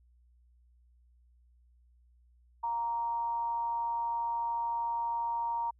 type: tone with amplitude modulation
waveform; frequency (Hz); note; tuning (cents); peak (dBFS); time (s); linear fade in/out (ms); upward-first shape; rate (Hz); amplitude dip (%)
sine; 933; A#5; +1; -28; 2.63-5.71; 10; sine; 223; 40
effects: added 60 Hz sine -61 dBFS peak until 5.79 s